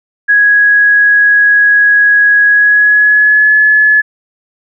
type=tone with pitch glide; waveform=sine; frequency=1664 to 1710.8 Hz; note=G#6 to A6; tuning=+3 to -49 cents; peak=-4 dBFS; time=0.28-4.02 s; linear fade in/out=20 ms; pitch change=+48 cents; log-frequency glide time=2.47-3.54 s; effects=none